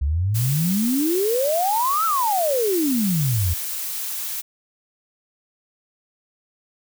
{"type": "exponential two-way sweep", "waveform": "sine", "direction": "up then down", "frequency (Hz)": [66.2, 1365, 79.8], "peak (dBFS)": -18, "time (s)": [0.01, 3.54], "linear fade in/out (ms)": 10, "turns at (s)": 2.05}
{"type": "noise", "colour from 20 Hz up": "blue", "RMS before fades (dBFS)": -28, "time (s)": [0.34, 4.42], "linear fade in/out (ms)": 20}
{"effects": []}